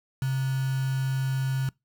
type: tone with quantisation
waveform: sine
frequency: 133 Hz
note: C3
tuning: 29 cents sharp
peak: -24 dBFS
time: 0.22-1.69 s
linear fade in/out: 2 ms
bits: 6
effects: noise-tail reverb RT60 0.2 s tail -24 dB re dry